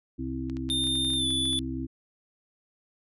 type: harmonic tone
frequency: 65.41 Hz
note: C2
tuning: in tune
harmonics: 1 / 2 / 4 / 5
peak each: -37 / -38 / -33 / -36 dBFS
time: 0.18-1.87 s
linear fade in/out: 20 ms
type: clicks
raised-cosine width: 0.2 ms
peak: -29 dBFS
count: 12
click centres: 0.498 / 0.569 / 0.691 / 0.84 / 0.871 / 0.955 / 1.048 / 1.103 / 1.135 / 1.306 / 1.455 / 1.531 s
type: tone with pitch glide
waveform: square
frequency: 3621 to 3469 Hz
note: A7 to A7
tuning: +49 to -25 cents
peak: -26 dBFS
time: 0.7-1.59 s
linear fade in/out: 0 ms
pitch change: -74 cents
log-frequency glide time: 1.16-1.26 s
effects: resampled to 32000 Hz